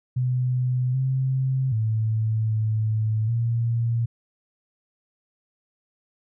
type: tone with pitch steps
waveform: sine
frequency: 126 / 131.7 / 110.2 / 109.2 / 116.5 Hz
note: B2 / C3 / A2 / A2 / A#2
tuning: +35 / +12 / +3 / -13 / -1 cents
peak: -20 dBFS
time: 0.16-4.06 s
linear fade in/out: 10 ms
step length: 780 ms
effects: none